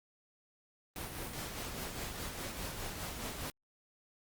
pink noise with tremolo, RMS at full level -40 dBFS, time 0.96-3.5 s, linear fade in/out 0 ms, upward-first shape sine, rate 4.9 Hz, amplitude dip 40%, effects Opus 32 kbps

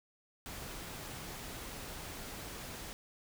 pink noise, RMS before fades -45 dBFS, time 0.46-2.93 s, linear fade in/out 0 ms, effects none

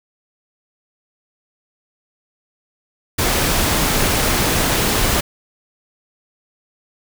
pink noise, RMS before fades -17 dBFS, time 3.18-5.21 s, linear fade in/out 10 ms, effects none

